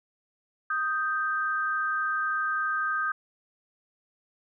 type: tone pair together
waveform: sine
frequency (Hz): 1244.5 / 1568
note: D#6 / G6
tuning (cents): 0 / 0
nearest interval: major third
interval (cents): 400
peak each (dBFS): -28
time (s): 0.7-3.12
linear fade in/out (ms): 5
effects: none